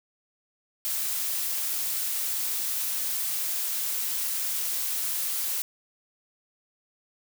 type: noise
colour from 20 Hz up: blue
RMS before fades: -29 dBFS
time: 0.85-5.62 s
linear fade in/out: 0 ms
effects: none

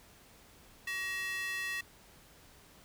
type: tone with high-pass filter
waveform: square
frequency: 378.6 Hz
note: F#4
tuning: 40 cents sharp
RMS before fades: -37 dBFS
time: 0.87-1.81 s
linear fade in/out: 5 ms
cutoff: 2100 Hz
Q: 5.3
effects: pink hiss -59 dBFS RMS until 2.84 s

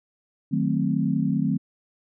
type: chord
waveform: sine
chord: D# diminished seventh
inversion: none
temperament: equal with one note detuned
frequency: 154.49 / 185 / 220 / 261.6 Hz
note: D#3 / F#3 / A3 / C4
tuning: -12 / 0 / 0 / 0 cents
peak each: -26 dBFS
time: 0.51-1.58 s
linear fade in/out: 20 ms
effects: none

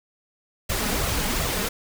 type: noise with flanger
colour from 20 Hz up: pink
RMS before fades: -25 dBFS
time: 0.69-1.69 s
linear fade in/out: 10 ms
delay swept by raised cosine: 1.5 to 4.9 ms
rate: 2.7 Hz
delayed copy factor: +0.55
effects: none

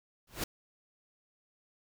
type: noise with exponential growth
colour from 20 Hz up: pink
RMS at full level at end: -29 dBFS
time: 0.27-0.44 s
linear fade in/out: 5 ms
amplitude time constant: 36 ms
effects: none

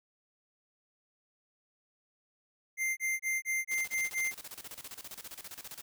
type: tone bursts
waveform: square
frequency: 2093 Hz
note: C7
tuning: in tune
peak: -30 dBFS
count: 7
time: 2.77-4.326 s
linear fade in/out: 50 ms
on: 200 ms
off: 26 ms
type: noise with tremolo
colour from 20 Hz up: white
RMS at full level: -44 dBFS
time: 3.71-5.82 s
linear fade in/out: 5 ms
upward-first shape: square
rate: 15 Hz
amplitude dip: 80%
effects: none

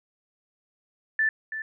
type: tone with echo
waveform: sine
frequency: 1760 Hz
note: A6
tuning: in tune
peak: -20 dBFS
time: 1.19-1.29 s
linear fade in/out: 2 ms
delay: 330 ms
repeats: 1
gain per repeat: -10 dB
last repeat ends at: 1.62 s
effects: none

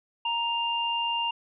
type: tone pair together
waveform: sine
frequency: 934.4 / 2800 Hz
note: A#5 / F7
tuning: +4 / +4 cents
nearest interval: octave + perfect fifth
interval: 1900 cents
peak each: -28 dBFS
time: 0.25-1.31 s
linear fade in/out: 5 ms
effects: none

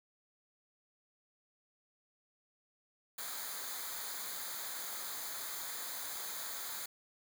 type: noise with comb filter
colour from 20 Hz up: white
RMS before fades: -42 dBFS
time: 3.18-6.86 s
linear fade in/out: 5 ms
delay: 0.36 ms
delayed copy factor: -0.75
effects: none

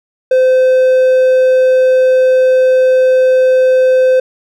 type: tone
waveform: triangle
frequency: 515 Hz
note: C5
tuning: 28 cents flat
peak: -4 dBFS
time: 0.31-4.2 s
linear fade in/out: 5 ms
effects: none

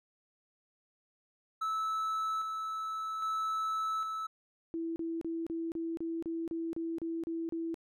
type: tone with tremolo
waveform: triangle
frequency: 1307 Hz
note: E6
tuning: 15 cents flat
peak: -29 dBFS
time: 1.61-4.27 s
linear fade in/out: 10 ms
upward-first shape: square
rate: 0.62 Hz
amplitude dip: 35%
type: tone bursts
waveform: sine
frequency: 330.1 Hz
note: E4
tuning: 2 cents sharp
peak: -33 dBFS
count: 12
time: 4.74-7.743 s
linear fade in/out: 0 ms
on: 220 ms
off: 33 ms
effects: none

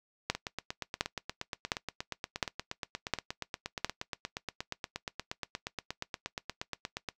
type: two click trains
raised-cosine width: 0.2 ms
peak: -18 / -10 dBFS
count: 58 / 6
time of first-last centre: 0.35-7.088 / 0.3-3.846 s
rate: 8.46 / 1.41 Hz
effects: noise-tail reverb RT60 0.1 s tail -19 dB re dry

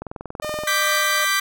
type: click train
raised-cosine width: 1 ms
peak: -17 dBFS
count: 14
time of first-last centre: 0.02-0.636 s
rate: 21.1 Hz
type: tone with tremolo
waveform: sawtooth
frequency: 607 Hz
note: D#5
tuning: 43 cents flat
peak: -21 dBFS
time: 0.42-1.25 s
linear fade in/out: 5 ms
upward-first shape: sine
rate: 2.5 Hz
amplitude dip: 40%
type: chord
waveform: sawtooth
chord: G major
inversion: second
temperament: equal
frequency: 1174.7 / 1568 / 1975.5 Hz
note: D6 / G6 / B6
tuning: 0 / 0 / 0 cents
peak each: -19 dBFS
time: 0.67-1.4 s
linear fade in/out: 5 ms
effects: none

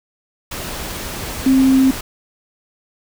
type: tone in noise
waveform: sine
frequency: 264.6 Hz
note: C4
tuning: 20 cents sharp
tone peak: -9 dBFS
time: 1.46-1.91 s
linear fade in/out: 5 ms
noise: pink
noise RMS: -27 dBFS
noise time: 0.51-2.01 s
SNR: +15 dB
effects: none

